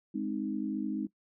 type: chord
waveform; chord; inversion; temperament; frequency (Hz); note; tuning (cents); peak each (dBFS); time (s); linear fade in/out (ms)
sine; Ab major; none; equal; 207.7 / 261.6 / 311.1; Ab3 / C4 / Eb4; 0 / 0 / 0; -35 / -36 / -35; 0.14-1.07; 10
effects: noise-tail reverb RT60 0.1 s tail -19 dB re dry